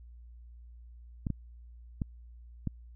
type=clicks; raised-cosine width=5 ms; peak=-19 dBFS; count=4; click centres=1.268 / 1.303 / 2.018 / 2.673 s; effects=added 59 Hz sine -48 dBFS peak until 2.95 s